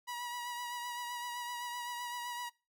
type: tone with vibrato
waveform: sawtooth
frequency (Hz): 967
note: B5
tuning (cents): -37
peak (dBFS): -35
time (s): 0.07-2.5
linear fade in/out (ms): 20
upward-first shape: sine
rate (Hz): 7.8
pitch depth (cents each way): 24
effects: noise-tail reverb RT60 0.3 s tail -22 dB re dry